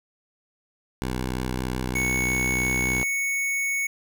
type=tone with vibrato; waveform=10% pulse; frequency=63.2 Hz; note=B1; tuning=41 cents sharp; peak=-18 dBFS; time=1.02-3.03 s; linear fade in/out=0 ms; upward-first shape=triangle; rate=5.5 Hz; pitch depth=27 cents each way
type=tone; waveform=square; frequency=2217 Hz; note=C#7; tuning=in tune; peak=-24 dBFS; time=1.95-3.87 s; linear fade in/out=5 ms
effects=none